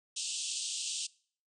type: band-pass noise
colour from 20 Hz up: white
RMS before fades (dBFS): -37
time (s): 0.16-1.07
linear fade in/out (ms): 10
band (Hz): 2700 to 8800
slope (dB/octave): 96
effects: noise-tail reverb RT60 0.5 s tail -23 dB re dry